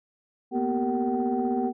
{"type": "tone cluster", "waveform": "sine", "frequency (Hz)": [231.7, 247.5, 387.6, 459.8, 759], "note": ["A#3", "B3", "G4", "A#4", "F#5"], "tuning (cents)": [-10, 4, -20, -24, 44], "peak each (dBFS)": [-32, -26, -29, -34, -29], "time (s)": [0.51, 1.73], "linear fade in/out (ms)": 50, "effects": ["tanh soft clip ceiling -15 dBFS"]}